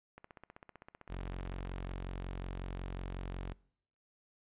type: click train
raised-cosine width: 0.5 ms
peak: -35 dBFS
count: 28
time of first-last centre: 0.18-1.911 s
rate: 15.6 Hz
type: tone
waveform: sawtooth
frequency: 45.48 Hz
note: F#1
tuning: 29 cents flat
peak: -35 dBFS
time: 1.09-3.54 s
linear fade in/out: 20 ms
effects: noise-tail reverb RT60 0.7 s tail -24 dB re dry + resampled to 8000 Hz